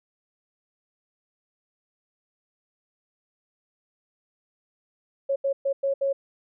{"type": "tone bursts at uneven times", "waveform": "sine", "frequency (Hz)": 550, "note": "C#5", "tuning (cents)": -14, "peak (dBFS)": -21, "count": 5, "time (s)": [[5.29, 5.36], [5.44, 5.53], [5.65, 5.73], [5.83, 5.94], [6.01, 6.13]], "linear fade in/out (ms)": 10, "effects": []}